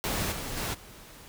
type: noise with level steps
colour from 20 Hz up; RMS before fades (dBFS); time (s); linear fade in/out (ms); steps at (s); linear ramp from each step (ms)
pink; -30 / -36 / -32 / -49; 0.04-1.28; 0; 0.31 / 0.56 / 0.73; 20
effects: none